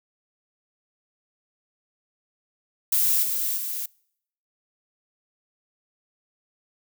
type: noise with level steps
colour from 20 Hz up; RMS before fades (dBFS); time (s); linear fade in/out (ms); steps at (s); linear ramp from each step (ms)
violet; -21 / -26 / -30; 2.92-3.86; 5; 3.22 / 3.56; 20
effects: noise-tail reverb RT60 0.7 s tail -26 dB re dry